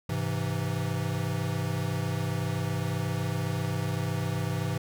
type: chord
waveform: square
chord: Ab augmented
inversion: none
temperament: equal with one note detuned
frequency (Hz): 102.99 / 130.81 / 164.81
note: Ab2 / C3 / E3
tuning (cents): -14 / 0 / 0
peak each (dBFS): -33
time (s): 0.09-4.78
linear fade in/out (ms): 5
effects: none